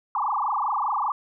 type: tone with frequency modulation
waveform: sine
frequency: 1005 Hz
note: B5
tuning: 30 cents sharp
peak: -22 dBFS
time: 0.15-1.12 s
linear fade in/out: 2 ms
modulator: 25 Hz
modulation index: 7.7
effects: none